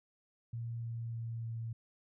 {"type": "tone with pitch steps", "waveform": "sine", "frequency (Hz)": [116.54, 115.8, 115.07, 114.34], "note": ["A#2", "A#2", "A#2", "A#2"], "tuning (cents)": [0, -11, -22, -33], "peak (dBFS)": -37, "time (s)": [0.53, 1.73], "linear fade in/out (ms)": 5, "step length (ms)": 300, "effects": []}